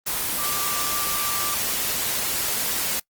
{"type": "tone in noise", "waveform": "sine", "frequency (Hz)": 1174.7, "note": "D6", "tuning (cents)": 0, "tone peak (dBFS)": -30, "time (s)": [0.38, 1.55], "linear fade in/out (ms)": 10, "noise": "white", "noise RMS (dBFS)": -25, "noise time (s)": [0.06, 3], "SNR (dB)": -8, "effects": ["noise-tail reverb RT60 0.1 s tail -23 dB re dry", "Opus 24 kbps"]}